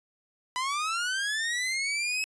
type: linear sweep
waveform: sawtooth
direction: up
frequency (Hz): 987.8 to 2582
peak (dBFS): -24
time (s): 0.56-2.24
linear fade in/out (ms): 0
effects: resampled to 22050 Hz